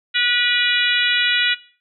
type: harmonic tone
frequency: 486.3 Hz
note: B4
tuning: 27 cents flat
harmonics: 3 / 4 / 5 / 6 / 7 / 8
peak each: -23 / -23 / -23 / -23 / -23 / -23 dBFS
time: 0.14-1.55 s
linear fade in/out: 20 ms
effects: noise-tail reverb RT60 0.4 s tail -17 dB re dry